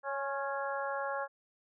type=harmonic tone with a mistuned harmonic; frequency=277.2 Hz; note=C#4; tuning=in tune; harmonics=2 / 3 / 4 / 5 / 6; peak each=-37 / -39 / -40 / -41 / -42 dBFS; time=0.03-1.28 s; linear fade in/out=50 ms; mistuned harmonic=4; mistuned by=-28 cents; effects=none